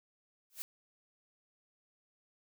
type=noise with exponential growth; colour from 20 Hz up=blue; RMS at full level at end=-36 dBFS; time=0.5-0.62 s; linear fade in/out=0 ms; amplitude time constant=25 ms; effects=none